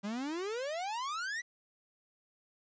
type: exponential sweep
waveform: 45% pulse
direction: up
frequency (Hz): 195 to 2000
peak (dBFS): -35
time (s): 0.03-1.42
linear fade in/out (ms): 20
effects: resampled to 16000 Hz + 11-bit